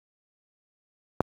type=click; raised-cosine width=1 ms; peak=-6 dBFS; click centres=1.206 s; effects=high-pass 80 Hz 12 dB/octave + 8-bit